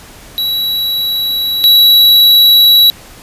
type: tone pair in turn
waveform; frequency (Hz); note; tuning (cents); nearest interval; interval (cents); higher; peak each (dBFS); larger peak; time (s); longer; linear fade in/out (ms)
square; 3909 / 3909; B7 / B7; -19 / -19; unison; 0; neither; -13 / -4; second; 0.38-1.64 / 1.64-2.9; neither; 0
effects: pink hiss -36 dBFS RMS until 3.22 s + resampled to 32000 Hz